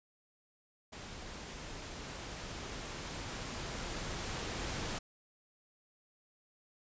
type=noise with level ramp; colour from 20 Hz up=pink; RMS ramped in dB=-47 to -38 dBFS; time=0.92-4.99 s; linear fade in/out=10 ms; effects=resampled to 16000 Hz